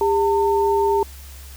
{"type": "tone pair together", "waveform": "sine", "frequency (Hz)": [401.6, 902.2], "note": ["G4", "A5"], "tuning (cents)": [42, 43], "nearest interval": "octave + major second", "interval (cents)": 1401, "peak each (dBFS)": [-17, -19], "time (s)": [0.01, 1.03], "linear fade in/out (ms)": 2, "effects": ["added 68 Hz sine -37 dBFS peak until 1.56 s", "white hiss -44 dBFS RMS until 1.56 s"]}